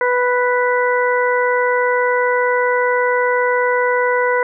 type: harmonic tone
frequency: 493.9 Hz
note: B4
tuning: in tune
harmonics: 1 / 2 / 3 / 4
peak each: -16 / -19 / -21 / -22 dBFS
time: 0.01-4.43 s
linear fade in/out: 2 ms
effects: none